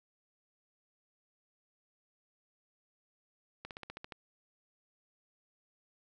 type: slowing click train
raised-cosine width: 0.3 ms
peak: -27 dBFS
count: 8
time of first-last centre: 3.65-4.122 s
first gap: 58 ms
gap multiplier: 1.05
effects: none